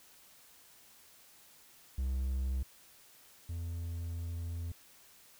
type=tone pair in turn; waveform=triangle; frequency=65.1 / 84.69 Hz; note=C2 / E2; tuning=-8 / +47 cents; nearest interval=perfect fourth; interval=455 cents; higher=second; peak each=-29 / -34 dBFS; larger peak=first; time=1.98-2.63 / 3.49-4.72 s; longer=second; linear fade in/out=5 ms; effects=white hiss -60 dBFS RMS until 5.39 s